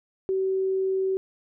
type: tone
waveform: sine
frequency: 381.3 Hz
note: G4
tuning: 48 cents flat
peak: -22 dBFS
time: 0.29-1.17 s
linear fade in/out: 0 ms
effects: none